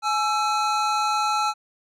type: tone pair together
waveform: square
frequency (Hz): 844 / 1334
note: G#5 / E6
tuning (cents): +28 / +20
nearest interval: minor sixth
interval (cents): 792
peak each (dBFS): -24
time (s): 0.02-1.54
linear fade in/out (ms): 50
effects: low-pass 7000 Hz 12 dB/octave